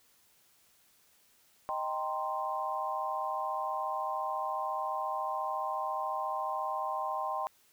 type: chord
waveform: sine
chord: C minor seventh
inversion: first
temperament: equal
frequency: 622.3 / 784 / 932.3 / 1046.5 Hz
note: Eb5 / G5 / Bb5 / C6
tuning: 0 / 0 / 0 / 0 cents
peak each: -39 / -36 / -40 / -35 dBFS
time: 1.69-7.47 s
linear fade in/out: 0 ms
effects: white hiss -66 dBFS RMS until 7.72 s